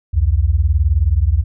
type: beating tone pair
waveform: sine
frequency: 65.3 / 84.3 Hz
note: C2 / E2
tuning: -3 / +39 cents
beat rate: 19 Hz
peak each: -14 dBFS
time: 0.13-1.44 s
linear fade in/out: 20 ms
effects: none